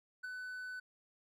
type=tone with ADSR envelope; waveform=triangle; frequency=1500 Hz; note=F#6; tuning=23 cents sharp; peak=-36 dBFS; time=0.23-0.8 s; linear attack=17 ms; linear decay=8 ms; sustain=-4 dB; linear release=8 ms; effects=none